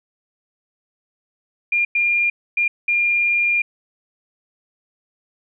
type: tone bursts at uneven times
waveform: sine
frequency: 2406 Hz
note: D7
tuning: 41 cents sharp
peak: -15 dBFS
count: 4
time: 1.72-1.85 / 1.95-2.3 / 2.57-2.68 / 2.88-3.62 s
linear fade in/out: 5 ms
effects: none